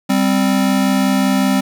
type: tone pair together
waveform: square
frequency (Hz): 196.24 / 261.6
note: G3 / C4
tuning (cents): +2 / 0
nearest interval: perfect fourth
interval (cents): 498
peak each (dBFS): -16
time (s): 0.09-1.61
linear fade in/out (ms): 10
effects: 8-bit